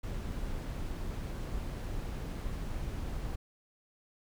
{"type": "noise", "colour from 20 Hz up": "brown", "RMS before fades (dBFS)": -37, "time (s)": [0.03, 3.36], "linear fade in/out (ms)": 10, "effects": []}